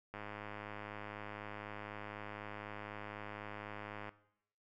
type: click train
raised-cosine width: 0.5 ms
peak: -30 dBFS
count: 412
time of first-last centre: 0.14-4.092 s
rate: 104 Hz
effects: noise-tail reverb RT60 0.8 s tail -19 dB re dry